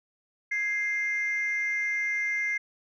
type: tone pair together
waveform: sine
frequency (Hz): 1664.4 / 2097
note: G#6 / C7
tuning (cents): +3 / +3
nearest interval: major third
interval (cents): 400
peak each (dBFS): -32 / -25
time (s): 0.51-2.58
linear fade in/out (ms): 10
effects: tanh soft clip ceiling -22 dBFS